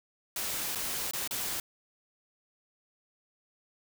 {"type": "noise with dropouts", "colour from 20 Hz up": "white", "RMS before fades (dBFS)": -34, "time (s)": [0.36, 1.6], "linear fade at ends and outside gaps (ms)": 2, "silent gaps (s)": [[0.75, 0.756], [1.111, 1.134], [1.276, 1.309]], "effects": []}